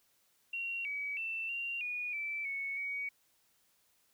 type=tone with pitch steps; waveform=sine; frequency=2746 / 2275 / 2672 / 2766 / 2455 / 2324 / 2213 / 2249 Hz; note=F7 / C#7 / E7 / F7 / D#7 / D7 / C#7 / C#7; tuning=-30 / +44 / +23 / -17 / -24 / -19 / -3 / +24 cents; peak=-35 dBFS; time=0.53-3.09 s; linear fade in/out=5 ms; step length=320 ms; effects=white hiss -72 dBFS RMS until 4.13 s